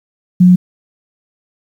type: tone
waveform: sine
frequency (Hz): 180.7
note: F#3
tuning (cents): -41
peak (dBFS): -3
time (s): 0.4-0.56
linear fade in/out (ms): 10
effects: 7-bit